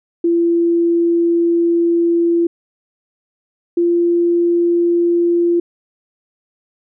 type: tone pair in turn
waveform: sine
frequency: 339.7 / 344.2 Hz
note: F4 / F4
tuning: -48 / -25 cents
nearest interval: unison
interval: 23 cents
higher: second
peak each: -11 dBFS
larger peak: neither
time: 0.24-2.47 / 3.77-5.6 s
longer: first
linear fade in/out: 5 ms
effects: none